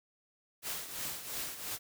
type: noise with tremolo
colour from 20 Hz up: white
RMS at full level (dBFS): -37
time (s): 0.62-1.79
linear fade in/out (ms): 50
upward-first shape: triangle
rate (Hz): 2.9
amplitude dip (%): 70
effects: none